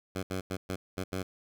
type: tone bursts at uneven times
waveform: 10% pulse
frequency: 93.6 Hz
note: F#2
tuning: 20 cents sharp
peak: -24 dBFS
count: 6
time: 0.15-0.23 / 0.3-0.41 / 0.5-0.57 / 0.69-0.76 / 0.97-1.04 / 1.12-1.23 s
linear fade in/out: 10 ms
effects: none